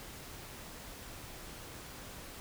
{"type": "silence", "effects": ["pink hiss -48 dBFS RMS until 2.4 s"]}